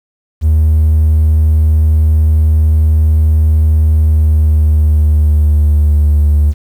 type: tone with pitch glide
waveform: triangle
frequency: 77.78 to 74.1 Hz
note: D#2 to D2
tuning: 0 to +16 cents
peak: -3 dBFS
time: 0.41-6.54 s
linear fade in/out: 50 ms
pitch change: -84 cents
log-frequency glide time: 3.96-6.18 s
effects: tanh soft clip ceiling -1 dBFS + 7-bit